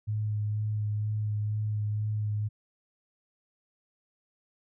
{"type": "tone with vibrato", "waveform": "sine", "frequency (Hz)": 106, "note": "G#2", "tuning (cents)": 36, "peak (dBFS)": -27, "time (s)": [0.07, 2.49], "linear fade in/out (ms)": 20, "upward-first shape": "sine", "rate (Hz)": 2.1, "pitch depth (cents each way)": 16, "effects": []}